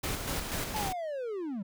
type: noise with tremolo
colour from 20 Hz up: pink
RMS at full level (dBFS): -33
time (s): 0.03-0.93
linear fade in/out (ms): 10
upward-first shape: square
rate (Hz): 4.1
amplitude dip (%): 40
type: linear sweep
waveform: triangle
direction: down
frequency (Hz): 880 to 180.8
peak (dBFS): -31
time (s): 0.74-1.63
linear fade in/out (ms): 10
effects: none